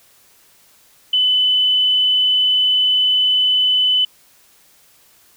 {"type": "tone", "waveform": "sine", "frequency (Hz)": 3010, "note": "F#7", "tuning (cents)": 29, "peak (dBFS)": -12, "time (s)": [1.13, 4.05], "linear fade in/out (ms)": 5, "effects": ["white hiss -52 dBFS RMS until 5.36 s"]}